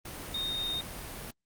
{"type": "tone in noise", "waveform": "sine", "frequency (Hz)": 3692, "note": "A#7", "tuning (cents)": -17, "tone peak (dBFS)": -31, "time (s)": [0.34, 0.81], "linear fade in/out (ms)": 5, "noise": "pink", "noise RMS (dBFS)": -41, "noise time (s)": [0.05, 1.31], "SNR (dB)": 7, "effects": ["Opus 32 kbps"]}